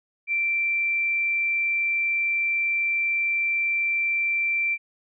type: tone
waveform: sine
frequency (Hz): 2349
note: D7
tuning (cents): 0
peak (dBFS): -21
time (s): 0.27-4.78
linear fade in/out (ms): 50
effects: none